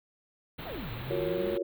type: band-stop noise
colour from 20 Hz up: pink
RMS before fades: -41 dBFS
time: 0.58-1.58 s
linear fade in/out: 10 ms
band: 4100 to 14000 Hz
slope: 96 dB/octave
type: exponential two-way sweep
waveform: sine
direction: down then up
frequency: 792 to 110 to 215.4 Hz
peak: -38 dBFS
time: 0.66-1.55 s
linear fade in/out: 5 ms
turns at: 0.91 s
type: chord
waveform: sine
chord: Gb major seventh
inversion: third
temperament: just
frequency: 346.9 / 370 / 462.5 / 555 Hz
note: F4 / Gb4 / Bb4 / Db5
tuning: -12 / 0 / -14 / +2 cents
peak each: -34 / -34 / -35 / -33 dBFS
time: 1.1-1.63 s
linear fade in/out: 10 ms
effects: none